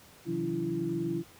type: tone cluster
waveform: sine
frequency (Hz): 130.4 / 160.5 / 181.4 / 288.5 / 336.1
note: C3 / E3 / F#3 / D4 / E4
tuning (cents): -5 / -46 / -34 / -31 / +34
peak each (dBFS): -40 / -37 / -38 / -39 / -31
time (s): 0.25-1.24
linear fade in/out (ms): 50
effects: pink hiss -55 dBFS RMS until 1.39 s + high-pass 60 Hz 12 dB/octave